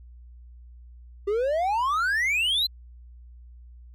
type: exponential sweep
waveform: triangle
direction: up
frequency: 390 to 4163 Hz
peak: -20 dBFS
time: 1.27-2.67 s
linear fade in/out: 10 ms
effects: added 60 Hz sine -44 dBFS peak until 3.94 s